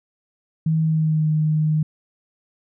sine tone with pitch glide, 159.4 to 154.59 Hz, D#3 to D#3, +42 to -11 cents, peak -16 dBFS, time 0.66-1.83 s, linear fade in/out 5 ms, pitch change -53 cents, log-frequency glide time 0.82-1.28 s, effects none

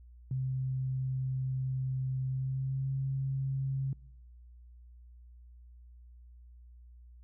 sine tone with pitch glide, 130.81 to 134.8 Hz, C3 to C#3, 0 to -48 cents, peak -30 dBFS, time 0.31-3.93 s, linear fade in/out 2 ms, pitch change +52 cents, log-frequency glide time 2.28-2.91 s, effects noise-tail reverb RT60 1.0 s tail -24 dB re dry + added 60 Hz sine -51 dBFS peak until 7.23 s

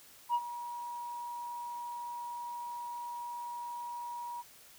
sine tone with ADSR envelope, 957 Hz, A#5, 45 cents sharp, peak -23 dBFS, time 0.29-4.43 s, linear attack 54 ms, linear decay 51 ms, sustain -15 dB, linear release 30 ms, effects tanh soft clip ceiling -25 dBFS + white hiss -57 dBFS RMS until 4.78 s

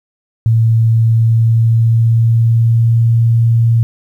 sine tone with pitch glide, 113.4 to 115.52 Hz, A#2 to A#2, -47 to -15 cents, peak -7 dBFS, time 0.46-3.83 s, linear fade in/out 0 ms, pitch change +32 cents, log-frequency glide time 0.91-3.07 s, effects 8-bit

